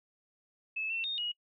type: tone with pitch steps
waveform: sine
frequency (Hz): 2605 / 2695 / 3691 / 2895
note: E7 / E7 / A#7 / F#7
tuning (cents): -21 / +38 / -18 / -38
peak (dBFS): -32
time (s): 0.76-1.32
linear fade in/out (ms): 10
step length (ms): 140
effects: noise-tail reverb RT60 0.1 s tail -24 dB re dry